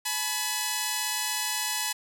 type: tone pair together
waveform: 5% pulse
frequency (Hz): 852.3 / 987.8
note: G#5 / B5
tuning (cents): +45 / 0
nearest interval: minor third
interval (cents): 255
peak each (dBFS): -18 / -18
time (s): 0.05-1.93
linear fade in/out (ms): 10
effects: none